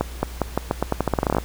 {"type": "accelerating click train", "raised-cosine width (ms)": 1, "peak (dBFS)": -5, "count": 18, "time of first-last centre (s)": [0.01, 1.384], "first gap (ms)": 220, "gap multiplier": 0.85, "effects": ["added 60 Hz sine -33 dBFS peak until 1.44 s", "pink hiss -41 dBFS RMS until 1.44 s"]}